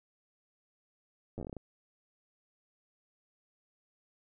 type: slowing click train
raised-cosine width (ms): 2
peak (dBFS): -28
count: 10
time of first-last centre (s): 1.38-1.567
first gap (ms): 9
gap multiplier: 1.2
effects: none